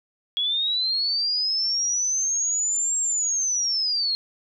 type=linear two-way sweep; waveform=sine; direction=up then down; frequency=3322 to 7530 to 4195 Hz; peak=-21 dBFS; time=0.37-4.15 s; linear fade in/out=0 ms; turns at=2.99 s; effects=none